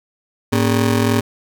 25% pulse ring-modulated tone, 170.4 Hz, F3, 42 cents flat, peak -7 dBFS, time 0.52-1.21 s, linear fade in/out 10 ms, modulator 63.8 Hz, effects none

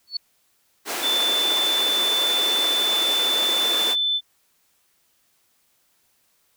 sine tone with exponential growth, 4429 Hz, C#8, 2 cents flat, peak -20 dBFS, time 0.07-0.17 s, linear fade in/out 5 ms, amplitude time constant 21 ms
pink high-pass noise, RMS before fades -28 dBFS, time 0.85-3.96 s, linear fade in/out 50 ms, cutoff 320 Hz, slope 24 dB/octave
sine tone, 3520 Hz, A7, in tune, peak -19 dBFS, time 1.01-4.21 s, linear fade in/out 50 ms
effects white hiss -65 dBFS RMS until 6.56 s

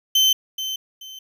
35% pulse tone with echo, 3081 Hz, G7, 31 cents flat, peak -12 dBFS, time 0.15-0.33 s, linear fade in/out 5 ms, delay 430 ms, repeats 2, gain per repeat -11 dB, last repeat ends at 1.19 s, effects none

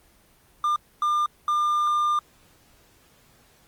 triangle tone bursts at uneven times, 1200 Hz, D6, 37 cents sharp, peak -18 dBFS, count 3, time 0.64-0.76 / 1.02-1.26 / 1.48-2.19 s, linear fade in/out 2 ms, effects pink hiss -58 dBFS RMS until 3.67 s + Opus 24 kbps

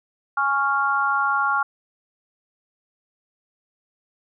sine chord, Db major, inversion second, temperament equal with one note detuned, 830.6 / 1108.7 / 1392.9 Hz, Ab5 / Db6 / F6, 0 / 0 / -5 cents, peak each -25 / -23 / -21 dBFS, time 0.37-1.63 s, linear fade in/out 5 ms, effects none

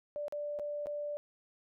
sine tone with dropouts, 587.3 Hz, D5, in tune, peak -35 dBFS, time 0.16-1.17 s, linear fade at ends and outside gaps 0 ms, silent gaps 0.282-0.324 / 0.589-0.596 / 0.859-0.869 s, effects none

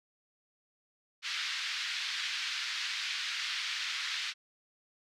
white band-pass noise, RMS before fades -36 dBFS, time 1.22-4.34 s, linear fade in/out 50 ms, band 1500 to 4500 Hz, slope 24 dB/octave, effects none

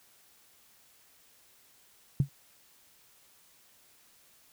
sine tone with exponential decay, 138.59 Hz, C#3, in tune, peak -17 dBFS, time 2.2-2.29 s, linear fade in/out 2 ms, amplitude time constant 19 ms, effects white hiss -62 dBFS RMS until 4.52 s

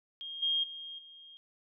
sine tone with level steps, 3232 Hz, G#7, 48 cents flat, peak -39 / -27 / -41 / -50 dBFS, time 0.21-1.37 s, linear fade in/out 0 ms, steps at 0.42 / 0.63 / 0.98 s, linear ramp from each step 10 ms, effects none

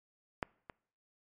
clicks, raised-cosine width 0.5 ms, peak -17 / -29 dBFS, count 2, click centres 0.428 / 0.698 s, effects noise-tail reverb RT60 0.6 s tail -25 dB re dry + MP3 64 kbps

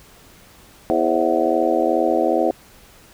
harmonic tone with a mistuned harmonic, 82.41 Hz, E2, in tune, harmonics 3 / 4 / 5 / 6 / 7 / 8 / 9, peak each -27 / -21 / -24 / -22 / -27 / -22 / -23 dBFS, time 0.9-2.51 s, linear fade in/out 0 ms, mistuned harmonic 6, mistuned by +96 cents, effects pink hiss -48 dBFS RMS until 3.13 s

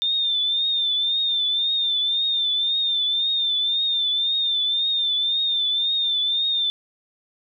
sine tone with vibrato, 3595 Hz, A7, 36 cents sharp, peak -19 dBFS, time 0.02-6.7 s, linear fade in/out 0 ms, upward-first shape triangle, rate 1.9 Hz, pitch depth 70 cents each way, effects none

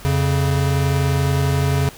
square tone pair together, 87.56 / 139 Hz, F2 / C#3, +5 / +5 cents, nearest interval minor sixth, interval 800 cents, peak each -21 / -18 dBFS, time 0.05-1.89 s, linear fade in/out 0 ms, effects pink hiss -40 dBFS RMS until 1.97 s

